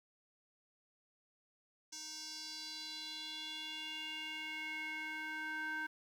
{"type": "tone with band-pass filter sweep", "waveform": "square", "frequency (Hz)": 311.3, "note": "D#4", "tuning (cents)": 1, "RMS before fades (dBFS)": -44, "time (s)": [1.92, 5.87], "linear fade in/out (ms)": 10, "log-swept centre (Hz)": [5900, 1500], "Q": 4, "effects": ["11-bit"]}